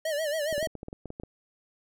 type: tone with vibrato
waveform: square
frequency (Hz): 610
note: D#5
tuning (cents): -34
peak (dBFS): -28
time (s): 0.05-0.67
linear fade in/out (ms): 5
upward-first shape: sine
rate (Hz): 7.2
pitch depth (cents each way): 110
type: clicks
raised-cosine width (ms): 2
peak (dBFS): -25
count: 12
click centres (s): 0.527 / 0.58 / 0.628 / 0.672 / 0.753 / 0.831 / 0.884 / 0.929 / 1.057 / 1.104 / 1.199 / 1.235
effects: none